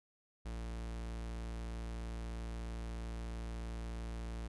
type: tone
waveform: 45% pulse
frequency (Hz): 56.9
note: A#1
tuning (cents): -41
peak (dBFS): -40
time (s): 0.45-4.48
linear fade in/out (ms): 10
effects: resampled to 24000 Hz